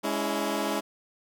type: chord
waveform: 15% pulse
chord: C# minor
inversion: second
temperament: equal with one note detuned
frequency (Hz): 207.7 / 282.7 / 329.6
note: G#3 / C#4 / E4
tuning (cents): 0 / +34 / 0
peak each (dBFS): -25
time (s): 0.03-0.81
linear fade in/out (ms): 20
effects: none